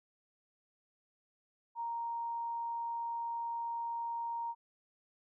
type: tone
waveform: sine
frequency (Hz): 932.3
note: A#5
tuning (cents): 0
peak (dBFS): -35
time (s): 1.75-4.55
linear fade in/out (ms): 50
effects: none